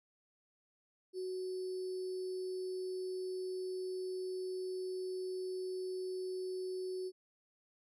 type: tone with sample-and-hold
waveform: sine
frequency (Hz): 371.4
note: F#4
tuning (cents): +7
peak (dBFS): -37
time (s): 1.13-7.12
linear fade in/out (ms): 50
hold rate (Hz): 4900
effects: resampled to 22050 Hz